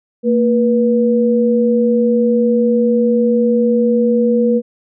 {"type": "tone pair together", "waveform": "sine", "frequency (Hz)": [228.7, 484.6], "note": ["A#3", "B4"], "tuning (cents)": [-33, -33], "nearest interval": "octave + minor second", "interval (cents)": 1300, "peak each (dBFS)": -13, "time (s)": [0.23, 4.62], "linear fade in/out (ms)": 50, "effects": []}